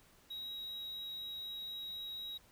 triangle tone, 3826 Hz, A#7, 44 cents sharp, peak -40 dBFS, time 0.3-2.38 s, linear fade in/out 10 ms, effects pink hiss -65 dBFS RMS until 2.51 s

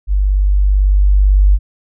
sine tone with level ramp, 49 Hz, G1, in tune, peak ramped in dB -10 to -5 dBFS, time 0.07-1.59 s, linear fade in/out 50 ms, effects none

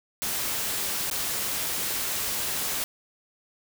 white noise with dropouts, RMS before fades -29 dBFS, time 0.22-2.84 s, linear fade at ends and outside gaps 0 ms, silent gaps 1.1-1.112 s, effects none

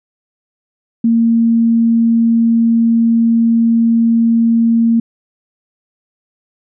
sine tone, 230 Hz, A#3, 23 cents flat, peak -8 dBFS, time 1.04-5 s, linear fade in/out 5 ms, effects none

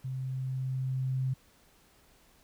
sine tone with level ramp, 130.81 Hz, C3, in tune, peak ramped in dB -33 to -27 dBFS, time 0.04-1.34 s, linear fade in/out 10 ms, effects pink hiss -63 dBFS RMS until 2.43 s

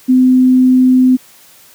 sine tone, 255.7 Hz, C4, 40 cents flat, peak -5 dBFS, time 0.08-1.17 s, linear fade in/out 20 ms, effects white hiss -43 dBFS RMS until 1.74 s + high-pass 80 Hz 12 dB/octave

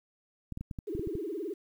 clicks, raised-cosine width 5 ms, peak -25 dBFS, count 9, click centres 0.523 / 0.574 / 0.61 / 0.712 / 0.788 / 0.951 / 0.995 / 1.073 / 1.153 s
sine tone with vibrato, 365.7 Hz, F#4, 20 cents flat, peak -33 dBFS, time 0.87-1.54 s, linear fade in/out 10 ms, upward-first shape sine, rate 19 Hz, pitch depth 280 cents each way
effects 10-bit

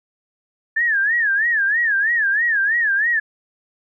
sine tone with vibrato, 1736 Hz, A6, 24 cents flat, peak -15 dBFS, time 0.76-3.2 s, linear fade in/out 10 ms, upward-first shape sine, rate 3.1 Hz, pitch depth 170 cents each way, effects none

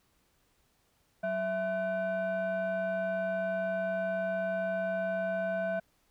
sine tone with frequency modulation, 661 Hz, E5, 5 cents sharp, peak -28 dBFS, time 1.23-5.8 s, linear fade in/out 10 ms, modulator 849 Hz, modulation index 0.69, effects tanh soft clip ceiling -25 dBFS + pink hiss -71 dBFS RMS until 6.1 s

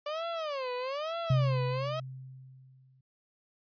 30% pulse tone with vibrato, 578 Hz, D5, 28 cents flat, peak -30 dBFS, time 0.06-2 s, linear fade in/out 5 ms, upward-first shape sine, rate 1.1 Hz, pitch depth 270 cents each way
sine tone with exponential decay, 130.81 Hz, C3, in tune, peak -21 dBFS, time 1.3-3.01 s, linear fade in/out 5 ms, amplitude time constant 370 ms
effects resampled to 11025 Hz

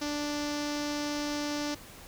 sawtooth tone with low-pass filter, 293.7 Hz, D4, in tune, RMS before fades -33 dBFS, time 0.01-1.75 s, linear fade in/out 10 ms, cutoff 5600 Hz, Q 3.2, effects pink hiss -49 dBFS RMS until 2.07 s

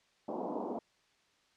pink band-pass noise, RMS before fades -38 dBFS, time 0.28-0.79 s, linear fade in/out 5 ms, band 210 to 960 Hz, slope 48 dB/octave, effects white hiss -70 dBFS RMS until 1.56 s + low-pass 5000 Hz 12 dB/octave

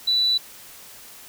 sine tone, 3963 Hz, B7, 5 cents sharp, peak -17 dBFS, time 0.07-0.38 s, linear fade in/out 10 ms, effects white hiss -44 dBFS RMS until 1.28 s

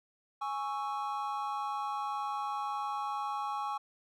triangle chord, C# minor, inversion second, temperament equal, 830.6 / 1108.7 / 1318.5 Hz, G#5 / C#6 / E6, 0 / 0 / 0 cents, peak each -34 / -35 / -40 dBFS, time 0.41-3.78 s, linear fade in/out 10 ms, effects none

